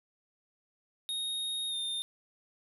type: tone with pitch glide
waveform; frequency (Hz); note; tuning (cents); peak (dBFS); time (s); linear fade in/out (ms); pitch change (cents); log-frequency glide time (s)
square; 3729 to 3633; A#7 to A#7; 0 to -45; -33; 1.09-2.02; 0; -45; 1.69-1.75
effects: none